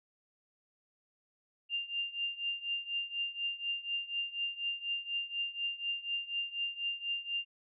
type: tone with tremolo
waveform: sine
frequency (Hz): 2794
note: F7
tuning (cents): 0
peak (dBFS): -30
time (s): 1.69-7.45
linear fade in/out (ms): 50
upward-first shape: triangle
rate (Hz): 4.1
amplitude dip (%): 90
effects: none